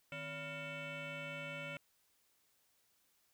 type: tone with frequency modulation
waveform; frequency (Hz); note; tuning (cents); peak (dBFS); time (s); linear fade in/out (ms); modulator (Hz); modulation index
sine; 1400; F6; +4; -40; 0.12-1.77; 2; 415; 3.5
effects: tanh soft clip ceiling -40 dBFS + white hiss -75 dBFS RMS until 3.33 s